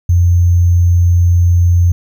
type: tone with sample-and-hold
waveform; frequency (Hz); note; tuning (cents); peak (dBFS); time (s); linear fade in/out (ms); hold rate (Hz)
sine; 87.31; F2; 0; -6; 0.09-1.92; 5; 6300
effects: none